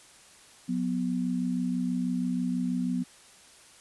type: tone pair together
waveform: sine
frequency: 181.3 / 247.5 Hz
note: F#3 / B3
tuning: -35 / +4 cents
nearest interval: perfect fourth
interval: 539 cents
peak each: -30 / -28 dBFS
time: 0.68-3.04 s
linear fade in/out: 20 ms
effects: white hiss -54 dBFS RMS until 3.8 s + resampled to 24000 Hz